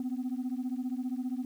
sine beating tone pair, 246.9 / 261.9 Hz, B3 / C4, 0 / +2 cents, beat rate 15 Hz, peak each -32 / -33 dBFS, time 0-1.45 s, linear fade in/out 2 ms, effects tanh soft clip ceiling -28 dBFS + 10-bit

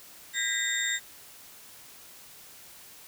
sine tone cluster, 1611 / 1866 / 1983 / 3676 / 7400 Hz, G6 / A#6 / B6 / A#7 / A#8, +47 / +1 / +7 / -25 / -14 cents, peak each -35 / -35 / -32 / -32 / -32 dBFS, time 0.33-1 s, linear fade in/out 50 ms, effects white hiss -50 dBFS RMS until 3.07 s

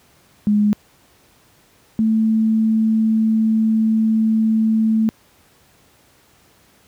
sine tone pair in turn, 208.3 / 220.7 Hz, G#3 / A3, +5 / +5 cents, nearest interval minor second, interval 100 cents, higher second, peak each -12 / -13 dBFS, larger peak first, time 0.47-0.73 / 1.99-5.09 s, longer second, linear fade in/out 0 ms, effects pink hiss -54 dBFS RMS until 6.87 s + high-pass 60 Hz 12 dB/octave

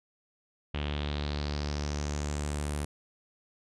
sawtooth tone with low-pass filter sweep, 73.42 Hz, D2, in tune, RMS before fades -33 dBFS, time 0.74-2.85 s, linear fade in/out 5 ms, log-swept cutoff 3000 to 10000 Hz, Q 3.9, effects none

